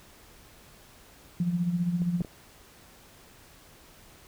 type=tone with tremolo; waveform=sine; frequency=174.61 Hz; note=F3; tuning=in tune; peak=-22 dBFS; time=1.4-2.22 s; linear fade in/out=2 ms; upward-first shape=sine; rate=15 Hz; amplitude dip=60%
type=clicks; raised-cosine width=2 ms; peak=-29 / -24 / -27 dBFS; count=3; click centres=2.019 / 2.207 / 2.248 s
effects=pink hiss -54 dBFS RMS until 4.27 s